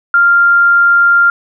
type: tone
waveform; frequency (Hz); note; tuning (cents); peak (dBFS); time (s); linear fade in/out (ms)
sine; 1394; F6; -4; -5; 0.14-1.3; 2
effects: none